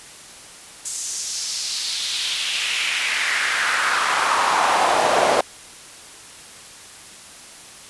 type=noise with high-pass filter sweep; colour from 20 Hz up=brown; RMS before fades=-21 dBFS; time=0.85-5.41 s; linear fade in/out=5 ms; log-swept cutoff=7500 to 590 Hz; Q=2.5; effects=white hiss -41 dBFS RMS until 7.89 s + resampled to 24000 Hz